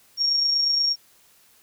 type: tone with amplitude modulation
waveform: sine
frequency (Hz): 5550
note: F8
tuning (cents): -12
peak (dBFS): -17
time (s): 0.17-0.96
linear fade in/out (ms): 50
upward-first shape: sine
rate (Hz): 28.4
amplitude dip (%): 35
effects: white hiss -57 dBFS RMS until 1.62 s

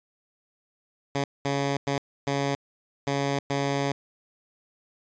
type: tone bursts at uneven times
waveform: 10% pulse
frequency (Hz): 139.9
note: C#3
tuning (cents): +16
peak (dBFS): -16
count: 6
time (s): 1.15-1.24 / 1.45-1.77 / 1.87-1.98 / 2.27-2.55 / 3.07-3.39 / 3.5-3.92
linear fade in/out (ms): 2
effects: resampled to 16000 Hz

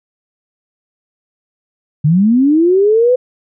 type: linear sweep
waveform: sine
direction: up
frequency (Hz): 140.8 to 512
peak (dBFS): -7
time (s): 2.04-3.16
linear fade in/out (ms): 10
effects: none

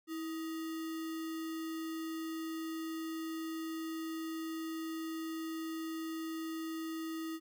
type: tone with sample-and-hold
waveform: sine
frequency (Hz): 323.7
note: E4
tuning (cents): -31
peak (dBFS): -37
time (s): 0.07-7.4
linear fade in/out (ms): 50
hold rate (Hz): 1575
effects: none

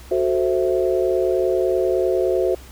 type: chord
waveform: sine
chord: F# half-diminished seventh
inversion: none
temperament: equal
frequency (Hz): 370 / 440 / 523.3 / 659.3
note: F#4 / A4 / C5 / E5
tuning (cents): 0 / 0 / 0 / 0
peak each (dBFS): -19 / -25 / -22 / -25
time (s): 0.11-2.55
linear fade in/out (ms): 5
effects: added 64 Hz sine -40 dBFS peak until 2.71 s + pink hiss -45 dBFS RMS until 2.71 s

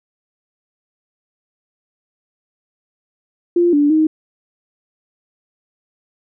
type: tone with pitch steps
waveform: sine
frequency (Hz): 347.5 / 290.9 / 312.8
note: F4 / D4 / D#4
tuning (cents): -9 / -16 / +9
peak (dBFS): -10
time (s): 3.56-4.07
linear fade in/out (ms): 5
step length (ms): 170
effects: none

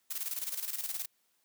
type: noise with tremolo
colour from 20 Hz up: blue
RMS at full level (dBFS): -35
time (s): 0.1-1.06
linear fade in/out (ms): 10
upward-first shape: square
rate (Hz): 19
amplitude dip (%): 65
effects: white hiss -74 dBFS RMS until 1.44 s + high-pass 150 Hz 12 dB/octave

